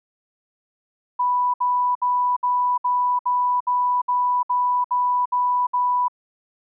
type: tone bursts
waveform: sine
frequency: 988 Hz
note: B5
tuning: in tune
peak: -17 dBFS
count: 12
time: 1.19-6.083 s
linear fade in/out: 10 ms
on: 350 ms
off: 63 ms
effects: none